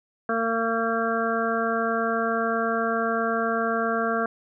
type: harmonic tone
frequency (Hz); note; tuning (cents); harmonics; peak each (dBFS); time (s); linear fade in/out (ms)
227.7; A#3; -40; 1 / 2 / 3 / 5 / 6 / 7; -29 / -28 / -28 / -31 / -29 / -31; 0.29-4.26; 2
effects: none